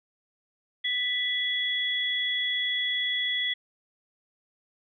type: tone pair together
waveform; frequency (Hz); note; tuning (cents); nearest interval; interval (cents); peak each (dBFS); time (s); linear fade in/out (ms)
sine; 1975.5 / 3367; B6 / G#7; 0 / +23; major sixth; 923; -29 / -27; 0.84-3.54; 10
effects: none